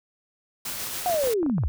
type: noise with tremolo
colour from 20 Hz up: white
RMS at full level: -31 dBFS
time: 0.65-1.34 s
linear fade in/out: 5 ms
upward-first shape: triangle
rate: 7 Hz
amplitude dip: 30%
type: linear sweep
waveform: sine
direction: down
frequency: 740 to 50.6 Hz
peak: -21 dBFS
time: 1.06-1.68 s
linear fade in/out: 0 ms
type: clicks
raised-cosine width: 1 ms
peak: -22 dBFS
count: 9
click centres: 1.098 / 1.143 / 1.239 / 1.273 / 1.43 / 1.463 / 1.498 / 1.582 / 1.636 s
effects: none